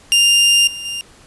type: tone with level steps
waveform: sawtooth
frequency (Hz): 2800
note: F7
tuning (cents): +4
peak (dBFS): -6 / -23 / -19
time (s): 0.12-1.01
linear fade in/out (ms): 0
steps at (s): 0.67 / 0.85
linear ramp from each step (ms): 5
effects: pink hiss -46 dBFS RMS until 1.26 s + resampled to 24000 Hz